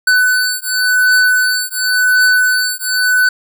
square beating tone pair, 1500 / 1500.92 Hz, F#6 / F#6, +23 / +24 cents, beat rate 0.92 Hz, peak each -14 dBFS, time 0.07-3.29 s, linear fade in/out 5 ms, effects none

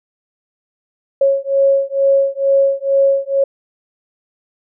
sine beating tone pair, 548 / 550.2 Hz, C#5 / C#5, -20 / -13 cents, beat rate 2.2 Hz, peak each -14 dBFS, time 1.21-3.44 s, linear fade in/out 5 ms, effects none

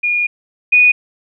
sine tone pair in turn, 2433 / 2470 Hz, D#7 / D#7, -39 / -13 cents, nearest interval unison, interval 26 cents, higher second, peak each -13 / -6 dBFS, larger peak second, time 0.03-0.27 / 0.72-0.92 s, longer first, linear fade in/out 10 ms, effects none

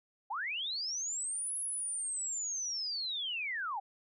sine linear two-way sweep, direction up then down, 740 to 10740 to 740 Hz, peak -34 dBFS, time 0.3-3.8 s, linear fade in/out 10 ms, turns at 1.58 s, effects none

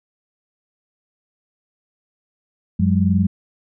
sine tone cluster, 92.8 / 181.3 / 202.7 Hz, F#2 / F#3 / G#3, +6 / -35 / -42 cents, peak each -18 dBFS, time 2.79-3.27 s, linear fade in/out 10 ms, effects none

